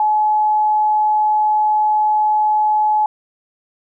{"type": "tone", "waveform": "sine", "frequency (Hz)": 852, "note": "G#5", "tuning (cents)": 44, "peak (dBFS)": -12, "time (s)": [0, 3.06], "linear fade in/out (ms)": 2, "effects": []}